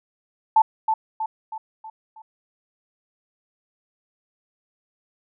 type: tone with echo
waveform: sine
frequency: 880 Hz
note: A5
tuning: in tune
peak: -11 dBFS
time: 0.56-0.62 s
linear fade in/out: 5 ms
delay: 320 ms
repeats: 5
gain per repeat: -6 dB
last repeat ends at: 2.22 s
effects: none